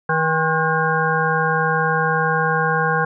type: harmonic tone with a mistuned harmonic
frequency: 160.2 Hz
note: E3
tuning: 49 cents flat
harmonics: 1 / 3 / 5 / 7 / 9 / 10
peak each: -23 / -23 / -23 / -23 / -23 / -23 dBFS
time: 0.09-3.05 s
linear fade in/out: 5 ms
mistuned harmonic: 7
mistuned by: -70 cents
effects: none